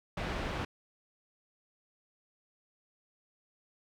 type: low-pass noise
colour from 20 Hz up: pink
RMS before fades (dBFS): -36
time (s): 0.17-0.65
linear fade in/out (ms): 5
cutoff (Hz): 2700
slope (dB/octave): 12
effects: none